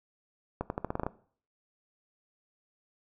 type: accelerating click train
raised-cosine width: 1 ms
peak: -17 dBFS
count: 9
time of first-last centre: 0.61-1.066 s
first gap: 91 ms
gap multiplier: 0.86
effects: noise-tail reverb RT60 0.5 s tail -18 dB re dry